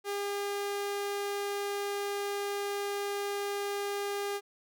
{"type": "tone", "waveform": "sawtooth", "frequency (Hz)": 403.9, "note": "G#4", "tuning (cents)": -48, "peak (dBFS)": -28, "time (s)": [0.04, 4.41], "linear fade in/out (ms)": 50, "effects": []}